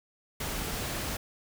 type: noise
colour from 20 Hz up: pink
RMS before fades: -34 dBFS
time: 0.4-1.17 s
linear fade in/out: 5 ms
effects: none